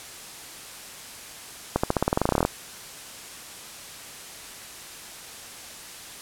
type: accelerating click train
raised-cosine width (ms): 1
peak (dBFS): -6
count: 17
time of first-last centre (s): 1.76-2.451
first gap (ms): 75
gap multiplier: 0.92
effects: white hiss -41 dBFS RMS until 6.21 s + low-pass 11000 Hz 12 dB/octave